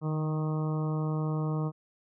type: harmonic tone with a mistuned harmonic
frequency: 155.56 Hz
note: D#3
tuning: in tune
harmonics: 1 / 2 / 3 / 4 / 5 / 6 / 7 / 8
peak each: -28 / -37 / -39 / -44 / -46 / -47 / -44 / -47 dBFS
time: 0.01-1.72 s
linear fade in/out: 50 ms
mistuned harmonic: 1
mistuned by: -19 cents
effects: none